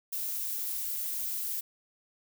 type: noise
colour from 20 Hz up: violet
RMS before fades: -34 dBFS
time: 0.12-1.61 s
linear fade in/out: 10 ms
effects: none